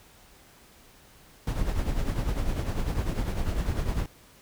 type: noise with tremolo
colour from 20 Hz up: brown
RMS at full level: -25 dBFS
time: 1.47-4.06 s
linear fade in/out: 2 ms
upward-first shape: triangle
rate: 10 Hz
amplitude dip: 65%
effects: pink hiss -55 dBFS RMS until 4.41 s